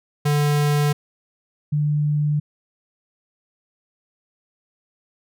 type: tone pair in turn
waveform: square / sine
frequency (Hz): 146.83 / 148.54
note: D3 / D3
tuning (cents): 0 / +20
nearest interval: unison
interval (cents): 20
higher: second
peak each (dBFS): -17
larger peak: neither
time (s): 0.25-0.93 / 1.72-2.4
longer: neither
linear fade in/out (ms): 10
effects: none